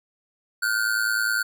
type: ring-modulated tone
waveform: square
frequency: 1480 Hz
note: F#6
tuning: in tune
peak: -19 dBFS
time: 0.62-1.43 s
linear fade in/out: 10 ms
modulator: 54.9 Hz
effects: none